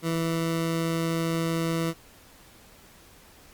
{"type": "tone", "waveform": "20% pulse", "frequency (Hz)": 164.81, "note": "E3", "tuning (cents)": 0, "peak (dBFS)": -20, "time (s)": [0.02, 1.94], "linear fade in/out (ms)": 50, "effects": ["pink hiss -53 dBFS RMS until 3.53 s", "Opus 48 kbps"]}